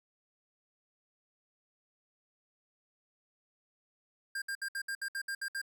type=tone bursts; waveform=square; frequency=1600 Hz; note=G6; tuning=35 cents sharp; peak=-35 dBFS; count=10; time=4.35-5.616 s; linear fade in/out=5 ms; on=69 ms; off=64 ms; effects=12-bit